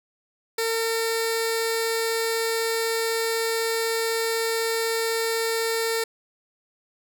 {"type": "tone with notch filter", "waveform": "15% pulse", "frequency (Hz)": 454, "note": "A#4", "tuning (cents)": -46, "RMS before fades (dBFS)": -25, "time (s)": [0.58, 6.04], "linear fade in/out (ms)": 5, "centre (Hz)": 1100, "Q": 0.86, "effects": []}